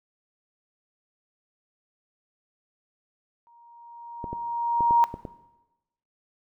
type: tone with exponential growth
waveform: sine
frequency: 940 Hz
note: A#5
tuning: 14 cents sharp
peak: -14 dBFS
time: 3.47-5.04 s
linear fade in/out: 0 ms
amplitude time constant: 340 ms
type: clicks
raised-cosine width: 2 ms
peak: -20 dBFS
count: 6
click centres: 4.242 / 4.33 / 4.807 / 4.909 / 5.141 / 5.252 s
effects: noise-tail reverb RT60 1.0 s tail -17 dB re dry